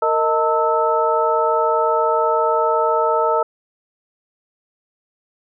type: tone cluster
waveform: sine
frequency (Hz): 461.4 / 627 / 897 / 1306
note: A#4 / D#5 / A5 / E6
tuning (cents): -18 / +13 / +33 / -17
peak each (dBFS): -20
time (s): 0.02-3.43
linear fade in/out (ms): 5
effects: none